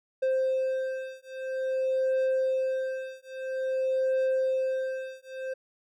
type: beating tone pair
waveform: triangle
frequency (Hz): 523.3 / 523.8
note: C5 / C5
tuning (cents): 0 / +2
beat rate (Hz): 0.5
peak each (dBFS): -27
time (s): 0.22-5.54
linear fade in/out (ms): 10
effects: none